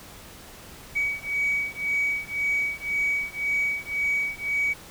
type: beating tone pair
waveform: sine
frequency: 2265 / 2266.9 Hz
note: C#7 / C#7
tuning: +37 / +38 cents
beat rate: 1.9 Hz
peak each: -26 dBFS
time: 0.95-4.74 s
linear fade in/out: 20 ms
effects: tanh soft clip ceiling -17 dBFS + pink hiss -45 dBFS RMS until 4.9 s